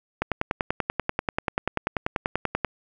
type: click train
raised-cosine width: 0.5 ms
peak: -8 dBFS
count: 26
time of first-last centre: 0.22-2.647 s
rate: 10.3 Hz
effects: none